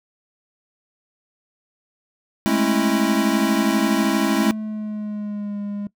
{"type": "chord", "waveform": "square", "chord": "A major seventh", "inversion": "third", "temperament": "equal with one note detuned", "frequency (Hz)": [207.7, 220, 270.4, 329.6], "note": ["G#3", "A3", "C#4", "E4"], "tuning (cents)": [0, 0, -43, 0], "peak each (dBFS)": -23, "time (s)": [2.46, 4.51], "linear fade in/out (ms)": 0}
{"type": "tone with pitch glide", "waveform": "triangle", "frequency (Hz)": [220, 204.1], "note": ["A3", "G#3"], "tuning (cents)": [0, -30], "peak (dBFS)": -23, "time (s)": [4.04, 5.87], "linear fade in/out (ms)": 2, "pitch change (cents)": -130, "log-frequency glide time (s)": [4.27, 5.59]}
{"effects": ["noise-tail reverb RT60 0.1 s tail -20 dB re dry"]}